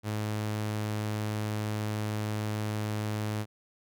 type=tone; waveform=sawtooth; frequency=106.5 Hz; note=G#2; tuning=44 cents sharp; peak=-26 dBFS; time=0.03-3.46 s; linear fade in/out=50 ms; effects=none